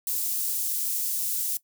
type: high-pass noise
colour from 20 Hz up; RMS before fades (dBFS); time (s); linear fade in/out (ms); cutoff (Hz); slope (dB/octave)
white; -28; 0.07-1.57; 2; 7800; 12
effects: noise-tail reverb RT60 0.1 s tail -18 dB re dry